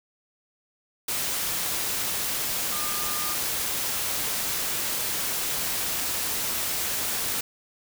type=tone in noise; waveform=sine; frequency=1210 Hz; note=D#6; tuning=49 cents flat; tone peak=-35 dBFS; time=2.72-3.35 s; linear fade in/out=5 ms; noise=white; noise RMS=-28 dBFS; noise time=1.08-7.41 s; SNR=-10 dB; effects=none